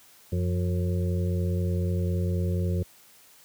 harmonic tone with a mistuned harmonic, 90.3 Hz, F#2, 42 cents flat, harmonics 1 / 2 / 4 / 5 / 6, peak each -24 / -30 / -36 / -38 / -40 dBFS, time 0.32-2.83 s, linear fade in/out 5 ms, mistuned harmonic 2, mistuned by -61 cents, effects white hiss -55 dBFS RMS until 3.44 s + high-pass 60 Hz 12 dB/octave

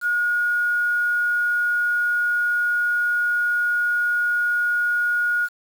sine tone with quantisation, 1441 Hz, F#6, 46 cents flat, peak -18 dBFS, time 0.01-5.49 s, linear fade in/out 50 ms, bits 7, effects none

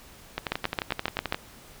two click trains, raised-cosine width 0.3 ms, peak -12 / -9 dBFS, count 12 / 7, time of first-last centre 0.38-1.345 / 0.52-1.324 s, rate 11.4 / 7.46 Hz, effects pink hiss -50 dBFS RMS until 1.8 s

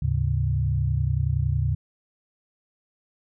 sine tone cluster, 75.6 / 106 / 137.2 Hz, D#2 / G#2 / C#3, -49 / +36 / -17 cents, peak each -25 dBFS, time 0.02-1.75 s, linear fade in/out 5 ms, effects none

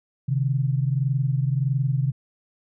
sine tone pair together, 130.81 / 152.39 Hz, C3 / D#3, 0 / -36 cents, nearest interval minor third, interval 264 cents, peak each -21 / -25 dBFS, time 0.28-2.12 s, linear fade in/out 10 ms, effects none

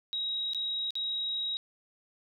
sine tone with dropouts, 3816 Hz, A#7, 40 cents sharp, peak -30 dBFS, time 0.13-1.57 s, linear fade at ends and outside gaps 0 ms, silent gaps 0.534-0.547 / 0.906-0.954 s, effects none

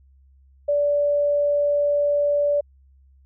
sine tone, 580 Hz, D5, 22 cents flat, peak -17 dBFS, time 0.68-2.61 s, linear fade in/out 10 ms, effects added 67 Hz sine -51 dBFS peak until 3.25 s

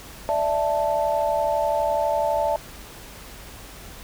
sine chord, D suspended second, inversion none, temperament equal, 587.3 / 659.3 / 880 Hz, D5 / E5 / A5, 0 / 0 / 0 cents, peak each -24 dBFS, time 0.29-2.56 s, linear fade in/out 0 ms, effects added 50 Hz sine -45 dBFS peak until 4.03 s + pink hiss -42 dBFS RMS until 4.03 s

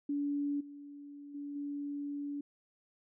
sine tone with level steps, 286.8 Hz, D4, 41 cents flat, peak -31 / -46 / -39 / -36 dBFS, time 0.09-2.41 s, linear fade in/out 5 ms, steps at 0.6 / 1.34 / 1.55 s, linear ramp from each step 10 ms, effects none

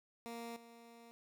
15% pulse tone with level steps, 233.1 Hz, A#3, in tune, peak -38 / -50 dBFS, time 0.26-1.11 s, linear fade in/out 0 ms, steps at 0.56 s, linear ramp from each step 5 ms, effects none

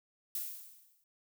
violet noise with exponential decay, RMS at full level -35 dBFS, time 0.35-1.04 s, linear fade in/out 2 ms, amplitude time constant 150 ms, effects none

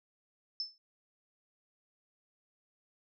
sine tone with exponential decay, 5274 Hz, E8, in tune, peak -30 dBFS, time 0.6-0.78 s, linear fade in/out 1 ms, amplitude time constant 37 ms, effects none

